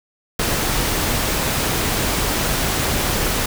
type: noise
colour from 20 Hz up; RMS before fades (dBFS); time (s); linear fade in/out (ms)
pink; -20; 0.39-3.46; 5
effects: none